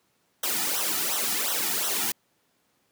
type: noise with flanger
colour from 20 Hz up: white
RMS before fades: -27 dBFS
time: 0.43-2.12 s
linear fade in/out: 5 ms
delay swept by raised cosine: 0.42 to 1.92 ms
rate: 2.8 Hz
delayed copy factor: -0.9
effects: pink hiss -69 dBFS RMS until 2.91 s + high-pass 150 Hz 12 dB/octave